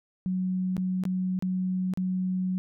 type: tone with dropouts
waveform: sine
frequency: 185 Hz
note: F#3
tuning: in tune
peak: -25 dBFS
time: 0.26-2.58 s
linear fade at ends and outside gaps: 0 ms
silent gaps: 0.767-0.779 / 1.037-1.053 / 1.39-1.424 / 1.937-1.974 s
effects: none